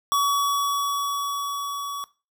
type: tone with level ramp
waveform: square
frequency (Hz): 1132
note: C#6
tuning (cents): +36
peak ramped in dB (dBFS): -19 to -30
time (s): 0.12-2.04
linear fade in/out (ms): 0
effects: noise-tail reverb RT60 0.3 s tail -18 dB re dry